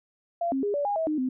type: tone with pitch steps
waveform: sine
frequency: 685 / 268.2 / 409 / 576 / 816 / 646 / 306.1 / 257.2 Hz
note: F5 / C4 / G#4 / D5 / G#5 / E5 / D#4 / C4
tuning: -34 / +43 / -26 / -34 / -31 / -35 / -28 / -30 cents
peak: -24 dBFS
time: 0.41-1.29 s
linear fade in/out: 5 ms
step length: 110 ms
effects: none